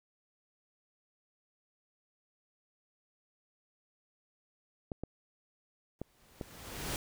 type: clicks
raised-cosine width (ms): 2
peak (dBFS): -24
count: 4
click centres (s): 4.918 / 5.036 / 6.016 / 6.412
type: noise with exponential growth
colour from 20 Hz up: pink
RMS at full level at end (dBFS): -35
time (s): 5.99-6.96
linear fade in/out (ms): 0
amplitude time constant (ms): 210
effects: none